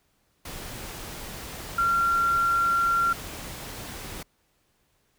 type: tone in noise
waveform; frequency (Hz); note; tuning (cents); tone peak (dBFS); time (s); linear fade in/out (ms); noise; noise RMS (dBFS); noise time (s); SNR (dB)
sine; 1375; F6; -27; -20; 1.78-3.13; 5; pink; -38; 0.45-4.23; +15
effects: pink hiss -69 dBFS RMS until 5.18 s